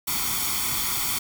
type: noise with comb filter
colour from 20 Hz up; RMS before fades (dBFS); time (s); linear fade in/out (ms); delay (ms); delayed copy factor
white; -26; 0.07-1.19; 10; 0.89; +0.75
effects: none